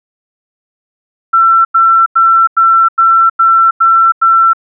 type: tone bursts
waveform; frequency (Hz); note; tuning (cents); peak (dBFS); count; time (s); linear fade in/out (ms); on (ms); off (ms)
sine; 1345; E6; +34; -4; 8; 1.33-4.534; 10; 320; 92
effects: none